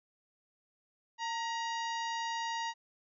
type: harmonic tone with a mistuned harmonic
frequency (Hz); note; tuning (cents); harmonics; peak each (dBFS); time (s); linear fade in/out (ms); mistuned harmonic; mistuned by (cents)
950; A#5; +33; 1 / 2 / 3 / 4 / 5 / 6 / 7; -35 / -41 / -45 / -47 / -49 / -51 / -52; 1.18-2.74; 50; 1; -61
effects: none

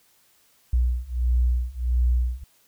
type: beating tone pair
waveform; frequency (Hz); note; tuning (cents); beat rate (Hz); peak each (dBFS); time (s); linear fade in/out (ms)
sine; 60.2 / 61.7; B1 / B1; -44 / -1; 1.5; -23 / -22; 0.73-2.44; 5
effects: white hiss -61 dBFS RMS until 2.67 s

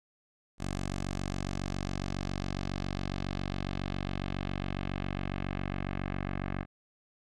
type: tone with low-pass filter sweep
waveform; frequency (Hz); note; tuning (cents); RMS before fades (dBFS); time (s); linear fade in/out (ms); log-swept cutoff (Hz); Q
10% pulse; 47.28; F#1; +38; -35; 0.58-6.66; 50; 8100 to 2000; 1.5
effects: none

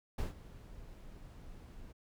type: noise with ADSR envelope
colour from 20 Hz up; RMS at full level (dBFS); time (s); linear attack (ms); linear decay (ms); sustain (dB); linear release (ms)
brown; -33; 0.18-1.93; 8; 140; -18; 19
effects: none

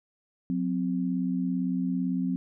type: tone pair together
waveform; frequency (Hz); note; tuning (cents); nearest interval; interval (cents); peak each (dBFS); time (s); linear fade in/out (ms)
sine; 181.79 / 259.6; F#3 / C4; -30 / -13; tritone; 617; -28; 0.5-2.36; 0
effects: none

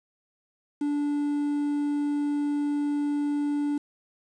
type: tone with quantisation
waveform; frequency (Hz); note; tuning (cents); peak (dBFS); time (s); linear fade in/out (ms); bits
triangle; 290.8; D4; -17; -22; 0.81-3.78; 5; 8
effects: resampled to 22050 Hz

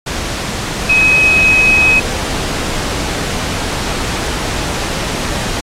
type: tone in noise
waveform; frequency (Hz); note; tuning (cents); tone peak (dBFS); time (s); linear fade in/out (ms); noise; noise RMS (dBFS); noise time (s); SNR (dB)
sine; 2540; D#7; +35; -7; 0.89-2; 10; pink; -19; 0.06-5.61; +9
effects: low-pass 8000 Hz 12 dB/octave + AAC 48 kbps

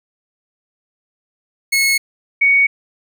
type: tone pair in turn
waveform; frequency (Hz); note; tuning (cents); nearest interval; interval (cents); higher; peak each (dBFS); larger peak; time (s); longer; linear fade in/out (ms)
sawtooth / sine; 2184 / 2234; C#7 / C#7; -26 / +13; unison; 39; second; -9; neither; 1.72-1.98 / 2.41-2.67; neither; 10
effects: none

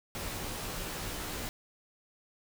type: noise with comb filter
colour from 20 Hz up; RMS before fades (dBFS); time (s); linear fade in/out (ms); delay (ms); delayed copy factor
pink; -38; 0.15-1.49; 0; 15; -0.9
effects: none

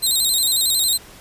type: tone with vibrato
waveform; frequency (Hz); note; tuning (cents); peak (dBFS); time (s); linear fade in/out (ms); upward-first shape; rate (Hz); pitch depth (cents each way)
15% pulse; 3931; B7; -9; -9; 0.02-0.98; 20; square; 11; 78
effects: pink hiss -43 dBFS RMS until 1.2 s + resampled to 32000 Hz

